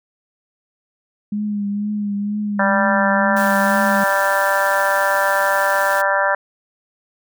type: tone with vibrato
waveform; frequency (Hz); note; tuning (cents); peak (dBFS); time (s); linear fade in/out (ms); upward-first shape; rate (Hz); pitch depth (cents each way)
sine; 205.9; G#3; -15; -19; 1.32-4.04; 5; triangle; 2.1; 42
type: harmonic tone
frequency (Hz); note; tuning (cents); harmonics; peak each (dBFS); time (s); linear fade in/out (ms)
196; G3; 0; 3 / 4 / 5 / 6 / 7 / 8 / 9; -20 / -24 / -21 / -29 / -23 / -22 / -22; 2.59-6.35; 5
type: high-pass noise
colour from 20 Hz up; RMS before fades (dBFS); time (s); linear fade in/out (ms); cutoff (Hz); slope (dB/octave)
white; -32; 3.36-6.02; 10; 150; 12
effects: none